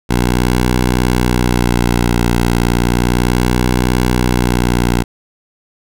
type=tone with vibrato; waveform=10% pulse; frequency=60.4 Hz; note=B1; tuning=38 cents flat; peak=-3 dBFS; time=0.09-5.04 s; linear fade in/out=20 ms; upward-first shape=sine; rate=0.33 Hz; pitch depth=40 cents each way; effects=none